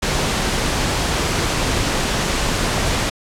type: noise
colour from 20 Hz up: pink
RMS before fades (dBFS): -19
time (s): 0.02-3.1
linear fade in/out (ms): 10
effects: low-pass 8000 Hz 12 dB/octave